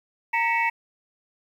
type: tone cluster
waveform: sine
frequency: 921 / 1928 / 2231 / 2640 Hz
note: A#5 / B6 / C#7 / E7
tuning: -21 / -42 / +11 / +2 cents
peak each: -23 / -26 / -26 / -29 dBFS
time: 0.33-0.7 s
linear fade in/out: 10 ms
effects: tanh soft clip ceiling -10 dBFS + 9-bit